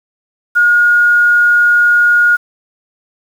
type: tone with quantisation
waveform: sine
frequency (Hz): 1434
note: F6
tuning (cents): +45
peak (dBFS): -6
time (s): 0.55-2.37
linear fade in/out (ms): 20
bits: 6
effects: none